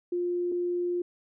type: tone pair in turn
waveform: sine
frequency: 352.5 / 352.5 Hz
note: F4 / F4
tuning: +16 / +16 cents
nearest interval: unison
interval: 0 cents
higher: neither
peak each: -26 dBFS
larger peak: neither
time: 0.12-0.52 / 0.52-1.02 s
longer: second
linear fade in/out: 5 ms
effects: none